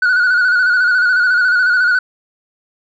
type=tone with vibrato; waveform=sine; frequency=1468 Hz; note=F#6; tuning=14 cents flat; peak=-7 dBFS; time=0.02-1.99 s; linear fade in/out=5 ms; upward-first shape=square; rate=14 Hz; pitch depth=44 cents each way; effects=tanh soft clip ceiling -9 dBFS